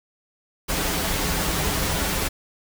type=noise with comb filter; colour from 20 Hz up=pink; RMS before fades=-24 dBFS; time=0.68-2.29 s; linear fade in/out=20 ms; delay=8.5 ms; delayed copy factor=-0.6; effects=none